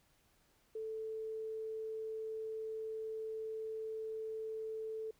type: tone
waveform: sine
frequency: 440 Hz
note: A4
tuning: in tune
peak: -39 dBFS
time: 0.75-5.11 s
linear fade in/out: 5 ms
effects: pink hiss -72 dBFS RMS until 5.19 s